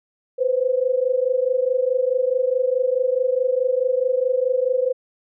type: tone pair together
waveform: sine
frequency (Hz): 498.6 / 523.3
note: B4 / C5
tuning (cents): +16 / 0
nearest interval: minor second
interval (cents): 84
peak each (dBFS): -20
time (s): 0.38-4.93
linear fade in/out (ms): 20
effects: none